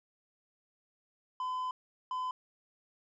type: tone bursts at uneven times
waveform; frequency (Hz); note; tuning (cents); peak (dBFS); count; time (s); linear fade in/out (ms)
triangle; 1015; B5; +47; -31; 2; 1.4-1.71 / 2.11-2.31; 2
effects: resampled to 16000 Hz